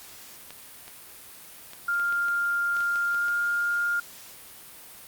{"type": "clicks", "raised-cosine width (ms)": 0.2, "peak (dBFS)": -24, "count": 11, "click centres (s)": [0.506, 0.88, 1.734, 1.997, 2.125, 2.284, 2.767, 2.806, 2.958, 3.146, 3.283]}
{"type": "tone with pitch glide", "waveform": "sine", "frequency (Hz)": [1400, 1409.7], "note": ["F6", "F6"], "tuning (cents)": [4, 16], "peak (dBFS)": -23, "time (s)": [1.88, 4], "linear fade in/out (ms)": 5, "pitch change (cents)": 12, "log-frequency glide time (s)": [3.14, 3.25]}
{"effects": ["white hiss -46 dBFS RMS until 5.07 s", "Opus 48 kbps"]}